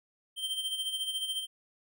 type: tone with tremolo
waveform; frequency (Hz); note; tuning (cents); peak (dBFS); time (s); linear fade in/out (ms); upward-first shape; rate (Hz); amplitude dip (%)
square; 3136; G7; 0; -30; 0.36-1.47; 50; sine; 14; 60
effects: none